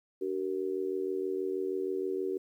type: tone with amplitude modulation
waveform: sine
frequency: 380 Hz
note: F#4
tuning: 46 cents sharp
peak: -26 dBFS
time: 0.21-2.38 s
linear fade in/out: 10 ms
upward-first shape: sine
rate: 86.3 Hz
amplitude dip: 90%
effects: 11-bit